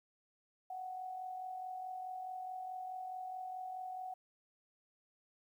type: tone with amplitude modulation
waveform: sine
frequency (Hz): 743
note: F#5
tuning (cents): +7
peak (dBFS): -39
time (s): 0.7-4.14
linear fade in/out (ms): 5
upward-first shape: sine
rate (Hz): 44.7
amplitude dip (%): 45
effects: 12-bit